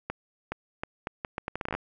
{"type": "accelerating click train", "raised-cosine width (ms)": 0.5, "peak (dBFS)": -16, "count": 15, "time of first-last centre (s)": [0.1, 1.75], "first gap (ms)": 420, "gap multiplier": 0.75, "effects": []}